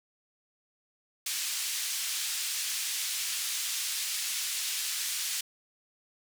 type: band-pass noise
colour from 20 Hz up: white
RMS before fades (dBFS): -33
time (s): 1.26-5.41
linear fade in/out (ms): 5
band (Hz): 2400 to 9000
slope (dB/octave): 12
effects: none